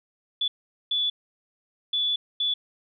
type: tone bursts at uneven times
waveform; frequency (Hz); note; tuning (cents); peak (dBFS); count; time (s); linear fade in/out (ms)
sine; 3449; A7; -35; -22; 4; 0.41-0.48 / 0.91-1.1 / 1.93-2.16 / 2.4-2.54; 5
effects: none